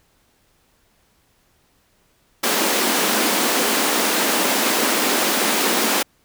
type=high-pass noise; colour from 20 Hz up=pink; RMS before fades=-19 dBFS; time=2.43-6.03 s; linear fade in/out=10 ms; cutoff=210 Hz; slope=48 dB/octave; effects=pink hiss -61 dBFS RMS until 6.24 s